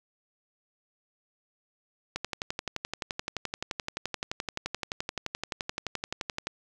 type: click train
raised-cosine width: 0.2 ms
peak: -14 dBFS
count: 51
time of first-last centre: 2.16-6.47 s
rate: 11.6 Hz
effects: none